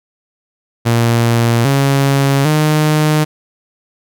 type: tone with pitch steps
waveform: sawtooth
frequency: 117 / 138.2 / 153.1 Hz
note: A#2 / C#3 / D#3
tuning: +7 / -5 / -28 cents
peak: -6 dBFS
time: 0.85-3.25 s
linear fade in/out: 20 ms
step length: 800 ms
effects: none